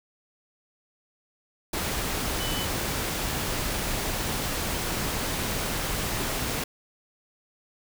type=tone in noise; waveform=sine; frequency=3000 Hz; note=F#7; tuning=23 cents sharp; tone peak=-34 dBFS; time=2.4-2.65 s; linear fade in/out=5 ms; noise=pink; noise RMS=-29 dBFS; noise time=1.73-6.64 s; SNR=-8 dB; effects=none